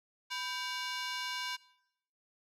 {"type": "ring-modulated tone", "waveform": "15% pulse", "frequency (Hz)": 1282, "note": "E6", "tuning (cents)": -49, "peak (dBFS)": -26, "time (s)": [0.3, 1.57], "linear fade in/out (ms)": 20, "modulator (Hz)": 286, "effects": ["noise-tail reverb RT60 0.8 s tail -21 dB re dry", "low-pass 8000 Hz 12 dB/octave"]}